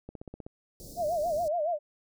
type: click train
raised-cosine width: 2 ms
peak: -28 dBFS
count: 7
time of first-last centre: 0.09-0.465 s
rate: 16 Hz
type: band-stop noise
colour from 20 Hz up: pink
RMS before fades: -46 dBFS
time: 0.8-1.48 s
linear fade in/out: 0 ms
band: 650 to 4500 Hz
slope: 48 dB/octave
type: tone with vibrato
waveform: sine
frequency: 647 Hz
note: E5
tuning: 32 cents flat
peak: -26 dBFS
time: 0.96-1.79 s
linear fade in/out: 50 ms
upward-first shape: sine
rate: 7.1 Hz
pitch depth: 160 cents each way
effects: none